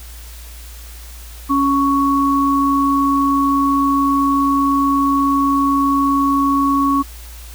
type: tone pair together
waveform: sine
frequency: 277.6 / 1113 Hz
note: C#4 / C#6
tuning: +3 / +7 cents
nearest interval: 2 octaves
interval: 2404 cents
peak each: -15 dBFS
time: 1.49-7.03 s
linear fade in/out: 20 ms
effects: added 58 Hz sine -33 dBFS peak until 7.54 s + white hiss -40 dBFS RMS until 7.54 s